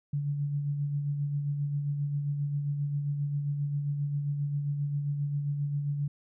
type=tone with tremolo; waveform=sine; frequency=144 Hz; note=D3; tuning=34 cents flat; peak=-26 dBFS; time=0.13-6.08 s; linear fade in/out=5 ms; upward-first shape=sine; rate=7.5 Hz; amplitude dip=40%; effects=none